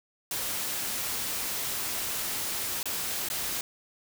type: noise with dropouts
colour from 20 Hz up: white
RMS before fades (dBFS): -32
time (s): 0.31-3.61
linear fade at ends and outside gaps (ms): 2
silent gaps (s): 2.83-2.856 / 3.287-3.3
effects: none